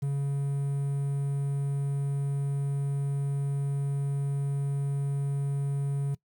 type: tone with quantisation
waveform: triangle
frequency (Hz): 140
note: C#3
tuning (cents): +18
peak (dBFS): -24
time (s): 0.02-6.15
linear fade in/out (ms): 10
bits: 9
effects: noise-tail reverb RT60 0.1 s tail -21 dB re dry